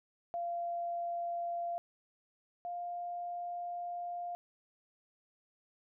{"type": "tone pair in turn", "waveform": "sine", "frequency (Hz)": [690, 701.3], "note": ["F5", "F5"], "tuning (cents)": [-21, 7], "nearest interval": "unison", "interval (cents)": 28, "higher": "second", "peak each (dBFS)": [-34, -37], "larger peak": "first", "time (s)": [[0.34, 1.78], [2.65, 4.35]], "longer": "second", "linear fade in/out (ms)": 0, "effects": []}